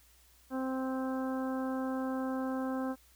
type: harmonic tone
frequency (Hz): 261.6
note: C4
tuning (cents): 0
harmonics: 1 / 2 / 3 / 4 / 5 / 6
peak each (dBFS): -33 / -39 / -43 / -45 / -47 / -49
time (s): 0.5-2.96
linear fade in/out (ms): 50
effects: added 60 Hz sine -64 dBFS peak until 3.15 s + white hiss -64 dBFS RMS until 3.15 s